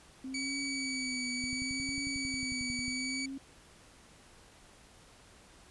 sine tone with vibrato, 261.6 Hz, C4, in tune, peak -38 dBFS, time 0.24-3.38 s, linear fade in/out 5 ms, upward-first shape triangle, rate 0.7 Hz, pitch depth 95 cents each way
20% pulse tone, 2275 Hz, C#7, 44 cents sharp, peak -30 dBFS, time 0.34-3.26 s, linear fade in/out 5 ms
click train, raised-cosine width 5 ms, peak -33 dBFS, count 17, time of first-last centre 1.44-2.881 s, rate 11.1 Hz
effects pink hiss -58 dBFS RMS until 5.7 s + resampled to 24000 Hz

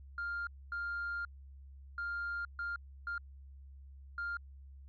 sine tone bursts at uneven times, 1400 Hz, F6, 4 cents sharp, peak -34 dBFS, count 6, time 0.18-0.47 / 0.72-1.25 / 1.98-2.45 / 2.59-2.76 / 3.07-3.18 / 4.18-4.37 s, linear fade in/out 2 ms, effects tanh soft clip ceiling -33 dBFS + added 68 Hz sine -50 dBFS peak until 4.88 s

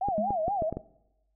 sine tone with vibrato, 715 Hz, F5, 41 cents sharp, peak -26 dBFS, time 0.01-0.7 s, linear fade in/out 5 ms, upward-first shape sine, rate 4.3 Hz, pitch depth 240 cents each way
clicks, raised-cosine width 2 ms, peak -19 dBFS, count 6, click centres 0.086 / 0.306 / 0.481 / 0.622 / 0.726 / 0.77 s
sine tone with exponential decay, 210 Hz, G#3, 19 cents sharp, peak -26 dBFS, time 0.18-0.48 s, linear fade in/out 0 ms, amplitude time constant 65 ms
effects noise-tail reverb RT60 0.9 s tail -20 dB re dry + added 50 Hz sine -70 dBFS peak until 1.35 s

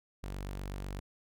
sawtooth tone, 48.02 Hz, G1, 35 cents flat, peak -34 dBFS, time 0.23-1 s, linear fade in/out 10 ms, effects none

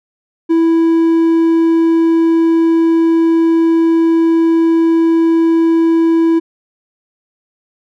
triangle tone, 329.5 Hz, E4, 1 cent flat, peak -6 dBFS, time 0.49-6.4 s, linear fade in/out 20 ms, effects none

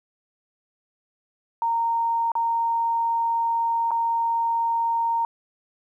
sine tone with dropouts, 924 Hz, A#5, 16 cents flat, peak -20 dBFS, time 1.62-5.25 s, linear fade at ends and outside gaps 1 ms, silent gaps 2.318-2.353 / 3.908-3.915 s, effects 10-bit

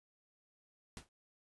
pink noise with exponential decay, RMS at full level -44 dBFS, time 0.97-1.09 s, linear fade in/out 1 ms, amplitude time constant 25 ms, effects resampled to 24000 Hz

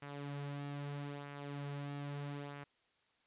sawtooth tone with flanger, 143 Hz, D3, 46 cents flat, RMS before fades -44 dBFS, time 0.02-2.64 s, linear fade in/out 5 ms, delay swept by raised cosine 0.24 to 5.04 ms, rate 0.78 Hz, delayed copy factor -0.5, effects white hiss -75 dBFS RMS until 3.26 s + resampled to 8000 Hz

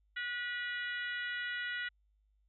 harmonic tone, 485.8 Hz, B4, 29 cents flat, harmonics 3 / 4 / 5 / 6 / 7 / 8, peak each -39 / -39 / -51 / -46 / -50 / -54 dBFS, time 0.16-1.89 s, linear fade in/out 10 ms, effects added 51 Hz sine -69 dBFS peak until 2.48 s

